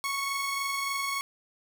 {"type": "tone pair together", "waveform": "sawtooth", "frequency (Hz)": [1108.7, 2194], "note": ["C#6", "C#7"], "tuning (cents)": [0, -18], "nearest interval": "octave", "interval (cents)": 1182, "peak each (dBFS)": [-27, -30], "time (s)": [0.04, 1.21], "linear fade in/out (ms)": 0, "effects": []}